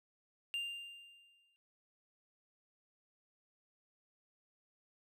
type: tone with exponential decay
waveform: triangle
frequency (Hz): 2794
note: F7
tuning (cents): 0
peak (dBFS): -33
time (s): 0.54-1.56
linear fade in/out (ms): 0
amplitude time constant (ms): 220
effects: none